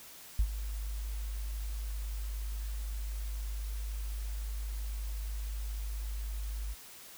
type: tone with ADSR envelope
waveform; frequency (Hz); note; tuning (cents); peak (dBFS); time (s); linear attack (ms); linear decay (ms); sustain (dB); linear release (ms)
sine; 51.91; G#1; 0; -20; 0.39-6.75; 4; 68; -14; 32
effects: tanh soft clip ceiling -20 dBFS + white hiss -51 dBFS RMS until 7.17 s